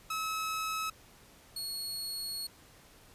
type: tone pair in turn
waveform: sawtooth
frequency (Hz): 1290 / 4339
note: E6 / C#8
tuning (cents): -38 / -38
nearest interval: octave + major sixth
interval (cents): 2100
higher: second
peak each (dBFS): -29 / -33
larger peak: first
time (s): 0.1-0.9 / 1.56-2.47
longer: second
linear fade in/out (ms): 5
effects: pink hiss -58 dBFS RMS until 3.14 s + resampled to 32000 Hz